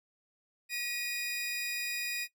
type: tone pair together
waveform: sawtooth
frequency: 1913 / 2468 Hz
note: A#6 / D#7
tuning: +44 / -15 cents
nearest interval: major third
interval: 441 cents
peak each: -37 / -30 dBFS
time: 0.69-2.28 s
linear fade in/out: 50 ms
effects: noise-tail reverb RT60 0.1 s tail -19 dB re dry